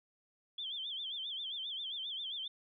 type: tone with vibrato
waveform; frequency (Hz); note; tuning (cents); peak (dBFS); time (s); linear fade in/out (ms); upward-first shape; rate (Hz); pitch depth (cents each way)
sine; 3322; G#7; 0; -38; 0.58-2.48; 5; sine; 7.5; 140
effects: none